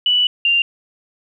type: tone pair in turn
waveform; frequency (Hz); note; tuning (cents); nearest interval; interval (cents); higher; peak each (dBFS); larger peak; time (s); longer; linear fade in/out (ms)
sine; 2960 / 2786; F#7 / F7; 0 / -5; minor second; 105; first; -12; neither; 0.06-0.27 / 0.45-0.62; first; 2
effects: 9-bit